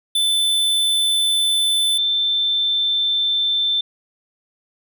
square / sine tone pair in turn, 3521 / 3550 Hz, A7 / A7, 0 / +15 cents, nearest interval unison, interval 15 cents, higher second, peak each -16 dBFS, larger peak neither, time 0.15-1.98 / 1.98-3.81 s, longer neither, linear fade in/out 5 ms, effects none

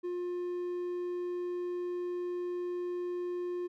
triangle tone, 354.8 Hz, F4, 27 cents sharp, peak -31 dBFS, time 0.03-3.68 s, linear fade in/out 20 ms, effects none

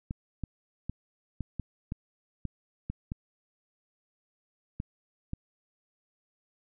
clicks, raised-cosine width 5 ms, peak -21 dBFS, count 11, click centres 0.109 / 0.437 / 0.896 / 1.407 / 1.597 / 1.921 / 2.453 / 2.9 / 3.119 / 4.801 / 5.334 s, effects none

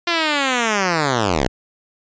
5% pulse linear sweep, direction down, 349.2 to 55 Hz, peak -5 dBFS, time 0.07-1.48 s, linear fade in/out 5 ms, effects resampled to 16000 Hz

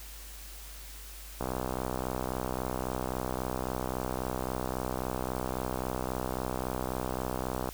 click train, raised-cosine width 1 ms, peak -18 dBFS, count 401, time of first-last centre 1.41-7.689 s, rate 63.7 Hz, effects added 50 Hz sine -45 dBFS peak until 7.73 s + white hiss -48 dBFS RMS until 7.73 s

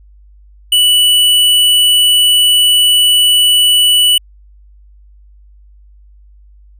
square tone, 2960 Hz, F#7, in tune, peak -7 dBFS, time 0.72-4.18 s, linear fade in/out 5 ms, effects added 50 Hz sine -39 dBFS peak until 6.79 s

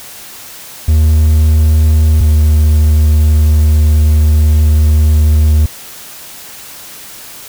triangle tone pair in turn, 77.78 / 76.53 Hz, D#2 / D#2, 0 / -28 cents, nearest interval unison, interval 28 cents, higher first, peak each -3 dBFS, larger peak neither, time 0.88-2.21 / 2.21-5.66 s, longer second, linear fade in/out 5 ms, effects white hiss -31 dBFS RMS until 7.48 s

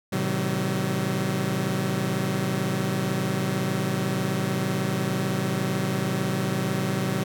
sawtooth chord, A diminished seventh, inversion none, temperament just, 110 / 132 / 158.4 / 190.08 Hz, A2 / C3 / Eb3 / Gb3, 0 / +16 / +31 / +47 cents, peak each -29 / -25 / -27 / -23 dBFS, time 0.12-7.24 s, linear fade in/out 10 ms, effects none

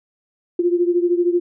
sine beating tone pair, 347.1 / 360.1 Hz, F4 / F#4, -11 / -47 cents, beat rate 13 Hz, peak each -16 / -20 dBFS, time 0.59-1.4 s, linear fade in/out 5 ms, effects none

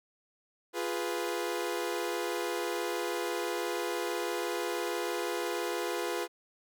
sawtooth chord, F diminished, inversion none, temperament equal, 349.2 / 415.3 / 493.9 Hz, F4 / Ab4 / Cb5, 0 / 0 / 0 cents, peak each -31 / -33 / -32 dBFS, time 0.73-6.28 s, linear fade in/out 50 ms, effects none

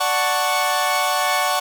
sawtooth chord, D major seventh, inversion none, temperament equal, 587.3 / 740 / 880 / 1108.7 Hz, D5 / F#5 / A5 / C#6, 0 / 0 / 0 / 0 cents, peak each -22 / -18 / -22 / -18 dBFS, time 0-1.6 s, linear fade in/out 10 ms, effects none

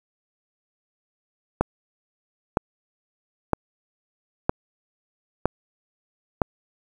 click train, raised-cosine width 1 ms, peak -4 dBFS, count 6, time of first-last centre 1.61-6.418 s, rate 1.04 Hz, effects 7-bit

